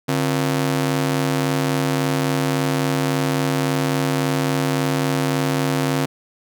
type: ring-modulated tone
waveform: sawtooth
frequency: 205.4 Hz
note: G#3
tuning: 19 cents flat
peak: -11 dBFS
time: 0.08-6.06 s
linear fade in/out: 10 ms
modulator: 60.9 Hz
effects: none